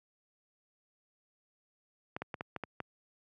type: clicks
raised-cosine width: 0.5 ms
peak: -22 dBFS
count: 7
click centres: 2.165 / 2.22 / 2.342 / 2.409 / 2.563 / 2.637 / 2.803 s
effects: high-pass 100 Hz 12 dB/octave